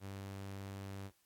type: tone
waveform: sawtooth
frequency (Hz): 98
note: G2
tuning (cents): 0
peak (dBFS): -40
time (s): 0-1.11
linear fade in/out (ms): 50
effects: white hiss -75 dBFS RMS until 1.25 s + AAC 64 kbps